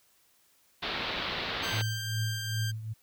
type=low-pass noise; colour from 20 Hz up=white; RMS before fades=-34 dBFS; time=0.82-1.82 s; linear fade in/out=10 ms; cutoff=4200 Hz; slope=48 dB/octave
type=tone with pitch glide; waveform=15% pulse; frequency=1568 to 1582.6 Hz; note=G6 to G6; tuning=0 to +16 cents; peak=-29 dBFS; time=1.62-2.72 s; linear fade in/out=20 ms; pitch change=+16 cents; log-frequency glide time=1.85-2.05 s
type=tone with tremolo; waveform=sine; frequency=110 Hz; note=A2; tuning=in tune; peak=-27 dBFS; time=1.72-2.94 s; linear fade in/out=20 ms; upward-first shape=triangle; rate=2.5 Hz; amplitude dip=75%
effects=white hiss -66 dBFS RMS until 3.02 s